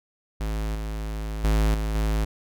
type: tone with level steps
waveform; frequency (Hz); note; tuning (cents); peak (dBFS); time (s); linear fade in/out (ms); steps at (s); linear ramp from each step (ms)
square; 53.4; G#1; +49; -26 / -29 / -19 / -25 / -22; 0.4-2.25; 10; 0.75 / 1.44 / 1.74 / 1.95; 2
effects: none